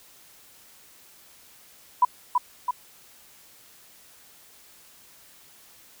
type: tone with echo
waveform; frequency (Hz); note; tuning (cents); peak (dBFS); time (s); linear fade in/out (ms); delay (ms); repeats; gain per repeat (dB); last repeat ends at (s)
sine; 987.8; B5; 0; -13; 2.02-2.05; 5; 330; 2; -4; 2.71
effects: white hiss -53 dBFS RMS until 6 s